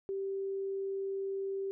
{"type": "tone", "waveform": "sine", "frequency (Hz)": 390, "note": "G4", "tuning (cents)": -9, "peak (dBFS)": -33, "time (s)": [0.09, 1.71], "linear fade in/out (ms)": 0, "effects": []}